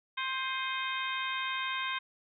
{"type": "harmonic tone with a mistuned harmonic", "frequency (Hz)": 526, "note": "C5", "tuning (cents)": 9, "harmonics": [2, 3, 4, 5, 6, 7], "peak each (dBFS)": [-36, -38, -39, -40, -41, -41], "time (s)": [0.17, 1.99], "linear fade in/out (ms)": 10, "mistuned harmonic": 5, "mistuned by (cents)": -73, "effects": []}